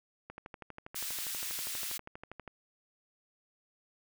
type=click train; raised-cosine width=0.5 ms; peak=-29 dBFS; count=28; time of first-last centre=0.3-2.477 s; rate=12.4 Hz
type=high-pass noise; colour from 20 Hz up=white; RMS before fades=-38 dBFS; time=0.95-1.98 s; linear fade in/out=10 ms; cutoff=1800 Hz; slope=12 dB/octave
effects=none